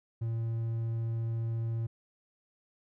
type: tone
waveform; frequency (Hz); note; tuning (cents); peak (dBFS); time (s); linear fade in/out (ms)
triangle; 114.3; A#2; -34; -28; 0.21-1.87; 10
effects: none